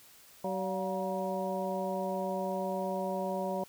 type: harmonic tone with a mistuned harmonic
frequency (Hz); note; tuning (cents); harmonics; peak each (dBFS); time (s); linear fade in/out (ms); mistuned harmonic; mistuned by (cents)
190; F#3; +46; 1 / 2 / 3 / 4 / 5; -37 / -39 / -35 / -39 / -39; 0.44-3.64; 5; 4; -98
effects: white hiss -57 dBFS RMS until 3.68 s